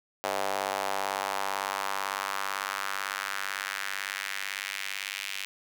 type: tone with high-pass filter sweep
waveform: square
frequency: 48.98 Hz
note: G1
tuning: 1 cent flat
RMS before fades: -33 dBFS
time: 0.24-5.45 s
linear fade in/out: 0 ms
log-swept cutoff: 640 to 2500 Hz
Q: 2
effects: none